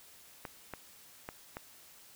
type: clicks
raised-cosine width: 0.5 ms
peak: -25 dBFS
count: 4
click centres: 0.452 / 0.737 / 1.289 / 1.569 s
effects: white hiss -57 dBFS RMS until 2.15 s